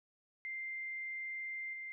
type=tone with level steps; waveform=sine; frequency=2093 Hz; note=C7; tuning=in tune; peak=-39 / -42 dBFS; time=0.45-1.92 s; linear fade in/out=0 ms; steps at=1.73 s; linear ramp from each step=5 ms; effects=none